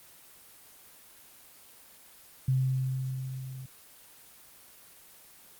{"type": "tone with level ramp", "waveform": "sine", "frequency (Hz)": 130.81, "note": "C3", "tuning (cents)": 0, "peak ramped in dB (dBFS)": [-22, -39], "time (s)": [2.48, 3.66], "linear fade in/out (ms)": 5, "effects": ["white hiss -54 dBFS RMS until 5.59 s", "Opus 24 kbps"]}